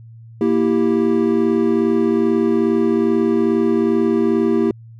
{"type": "chord", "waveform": "triangle", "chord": "E diminished", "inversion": "second", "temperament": "equal", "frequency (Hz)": [233.1, 329.6, 392], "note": ["Bb3", "E4", "G4"], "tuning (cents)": [0, 0, 0], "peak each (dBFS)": -16, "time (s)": [0.41, 4.71], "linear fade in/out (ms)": 2, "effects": ["added 114 Hz sine -37 dBFS peak until 4.99 s"]}